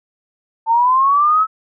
sine linear sweep, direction up, 890 to 1307 Hz, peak -10 dBFS, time 0.66-1.47 s, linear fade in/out 50 ms, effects none

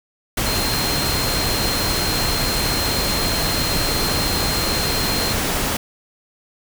sine tone in noise, 4186 Hz, C8, in tune, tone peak -24 dBFS, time 0.46-5.33 s, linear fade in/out 5 ms, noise pink, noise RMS -21 dBFS, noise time 0.37-5.77 s, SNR -6 dB, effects none

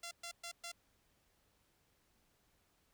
5% pulse tone bursts, 686 Hz, F5, 31 cents flat, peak -33 dBFS, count 4, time 0.03-0.718 s, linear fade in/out 5 ms, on 82 ms, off 120 ms, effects pink hiss -75 dBFS RMS until 2.93 s

